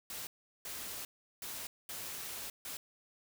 white noise bursts at uneven times, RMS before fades -43 dBFS, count 5, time 0.1-0.27 / 0.65-1.05 / 1.42-1.67 / 1.89-2.5 / 2.65-2.77 s, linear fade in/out 2 ms, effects none

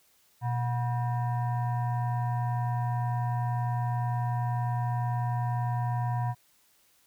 sine tone with frequency modulation, 121 Hz, B2, 35 cents flat, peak -26 dBFS, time 0.41-6.35 s, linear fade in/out 50 ms, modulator 849 Hz, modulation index 0.67, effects white hiss -65 dBFS RMS until 7.06 s

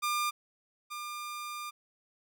sawtooth tone pair in turn, 1200 / 1200 Hz, D6 / D6, +37 / +37 cents, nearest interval unison, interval 0 cents, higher neither, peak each -25 / -34 dBFS, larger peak first, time 0.02-0.31 / 0.9-1.71 s, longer second, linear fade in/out 20 ms, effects none

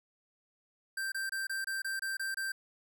square tone bursts, 1571 Hz, G6, 3 cents sharp, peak -34 dBFS, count 9, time 0.97-2.52 s, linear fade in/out 5 ms, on 150 ms, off 25 ms, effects none

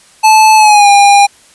square tone with pitch glide, 870 to 807.1 Hz, A5 to G#5, -20 to -50 cents, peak -3 dBFS, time 0.23-1.27 s, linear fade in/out 20 ms, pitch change -130 cents, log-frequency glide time 0.56-0.89 s, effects white hiss -43 dBFS RMS until 1.54 s + resampled to 24000 Hz

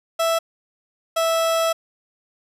30% pulse tone pair in turn, 660 / 657 Hz, E5 / E5, +2 / -6 cents, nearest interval unison, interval 8 cents, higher first, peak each -15 dBFS, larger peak neither, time 0.19-0.39 / 1.16-1.73 s, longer second, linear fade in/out 10 ms, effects resampled to 32000 Hz + 8-bit

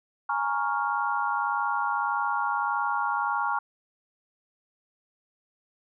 sine chord, Bb minor seventh, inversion third, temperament equal, 830.6 / 932.3 / 1108.7 / 1396.9 Hz, Ab5 / Bb5 / Db6 / F6, 0 / 0 / 0 / 0 cents, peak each -30 dBFS, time 0.29-3.59 s, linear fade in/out 5 ms, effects none

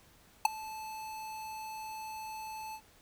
square tone with ADSR envelope, 872 Hz, A5, 16 cents flat, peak -18 dBFS, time 0.45-2.81 s, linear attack 4 ms, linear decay 10 ms, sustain -23 dB, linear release 69 ms, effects pink hiss -62 dBFS RMS until 3.01 s

